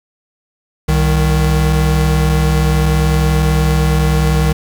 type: tone pair together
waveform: square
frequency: 65.41 / 155.57 Hz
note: C2 / D#3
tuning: 0 / 0 cents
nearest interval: octave + minor third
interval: 1500 cents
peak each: -14 dBFS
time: 0.88-4.53 s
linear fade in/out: 10 ms
effects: 7-bit